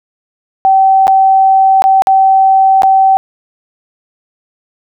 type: tone with dropouts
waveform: sine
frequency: 770 Hz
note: G5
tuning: 31 cents flat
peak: -4 dBFS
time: 0.65-3.17 s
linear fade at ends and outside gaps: 0 ms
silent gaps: 1.07-1.079 / 1.821-1.84 / 2.021-2.071 / 2.821-2.833 s
effects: none